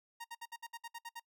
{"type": "tone bursts", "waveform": "sawtooth", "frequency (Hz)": 932.3, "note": "A#5", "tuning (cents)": 0, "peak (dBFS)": -39, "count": 10, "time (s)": [0.2, 1.199], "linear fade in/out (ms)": 10, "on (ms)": 45, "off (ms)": 61, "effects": ["noise-tail reverb RT60 0.1 s tail -24 dB re dry"]}